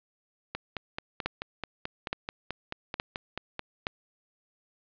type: two click trains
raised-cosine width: 0.3 ms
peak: -13 / -17 dBFS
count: 4 / 15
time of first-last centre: 1.26-3.869 / 0.55-3.593 s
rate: 1.15 / 4.6 Hz
effects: resampled to 11025 Hz + 9-bit